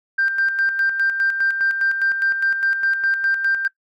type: tone with tremolo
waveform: sine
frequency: 1575 Hz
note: G6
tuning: 8 cents sharp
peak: -14 dBFS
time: 0.18-3.68 s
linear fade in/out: 10 ms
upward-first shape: square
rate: 4.9 Hz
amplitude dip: 55%
effects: noise-tail reverb RT60 0.1 s tail -18 dB re dry + tanh soft clip ceiling -11 dBFS